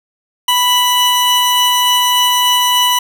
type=tone pair together; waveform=40% pulse; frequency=987.8 / 2960 Hz; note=B5 / F#7; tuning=0 / 0 cents; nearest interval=octave + perfect fifth; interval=1900 cents; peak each=-12 dBFS; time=0.48-2.99 s; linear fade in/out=5 ms; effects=none